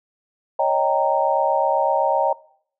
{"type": "chord", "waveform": "sine", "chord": "Eb dominant seventh", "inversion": "third", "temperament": "equal with one note detuned", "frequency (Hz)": [554.4, 622.3, 784, 926.4], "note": ["Db5", "Eb5", "G5", "Bb5"], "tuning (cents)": [0, 0, 0, -11], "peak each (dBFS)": -22, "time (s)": [0.59, 2.33], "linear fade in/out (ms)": 5, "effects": ["noise-tail reverb RT60 0.6 s tail -21 dB re dry"]}